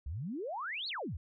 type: exponential two-way sweep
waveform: sine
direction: up then down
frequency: 61.74 to 4549 to 61.74 Hz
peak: -36 dBFS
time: 0.06-1.17 s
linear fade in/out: 5 ms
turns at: 0.88 s
effects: none